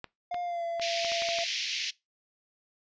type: clicks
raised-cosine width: 0.3 ms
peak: -23 dBFS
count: 8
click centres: 0.043 / 0.344 / 0.797 / 1.047 / 1.119 / 1.221 / 1.288 / 1.387 s
type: tone with pitch glide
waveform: triangle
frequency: 707 to 677.8 Hz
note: F5 to E5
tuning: +21 to +48 cents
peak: -29 dBFS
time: 0.31-1.44 s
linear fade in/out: 5 ms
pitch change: -73 cents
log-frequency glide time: 0.42-0.64 s
type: band-pass noise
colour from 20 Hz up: pink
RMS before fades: -33 dBFS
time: 0.81-1.91 s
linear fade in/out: 10 ms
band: 2100 to 5900 Hz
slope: 48 dB/octave
effects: noise-tail reverb RT60 0.2 s tail -21 dB re dry + resampled to 16000 Hz